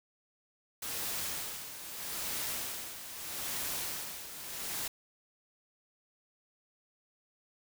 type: noise with tremolo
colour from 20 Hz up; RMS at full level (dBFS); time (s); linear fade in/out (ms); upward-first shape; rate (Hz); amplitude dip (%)
white; -36; 0.82-4.88; 5; sine; 0.79; 65
effects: none